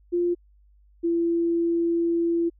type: tone pair in turn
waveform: sine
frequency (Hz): 349.2 / 337.9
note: F4 / E4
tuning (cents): 0 / +43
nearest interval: minor second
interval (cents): 57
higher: first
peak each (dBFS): -20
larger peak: neither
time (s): 0.12-0.35 / 1.03-2.5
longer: second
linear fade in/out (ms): 20
effects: added 50 Hz sine -54 dBFS peak until 2.59 s